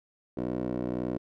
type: tone with band-pass filter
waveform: 15% pulse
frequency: 61.74 Hz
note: B1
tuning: in tune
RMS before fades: -32 dBFS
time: 0.37-1.18 s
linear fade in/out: 5 ms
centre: 380 Hz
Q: 3.6
effects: none